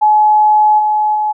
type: tone with level steps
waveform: sine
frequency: 850 Hz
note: G#5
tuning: 40 cents sharp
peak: -6 / -10 / -12 dBFS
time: 0.01-1.33 s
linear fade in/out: 20 ms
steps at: 0.78 / 1.14 s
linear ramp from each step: 20 ms
effects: none